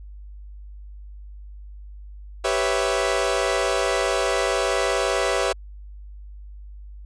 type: chord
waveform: sawtooth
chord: C# half-diminished seventh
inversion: second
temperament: equal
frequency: 392 / 493.9 / 554.4 / 659.3 Hz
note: G4 / B4 / C#5 / E5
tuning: 0 / 0 / 0 / 0 cents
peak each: -22 dBFS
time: 2.44-5.53 s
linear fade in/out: 10 ms
effects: added 50 Hz sine -37 dBFS peak until 7.05 s + resampled to 22050 Hz